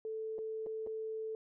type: tone with dropouts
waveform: sine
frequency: 440 Hz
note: A4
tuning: in tune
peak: -37 dBFS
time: 0.05-1.35 s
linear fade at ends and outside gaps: 1 ms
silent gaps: 0.383-0.388 / 0.663-0.668 / 0.865-0.871 s
effects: none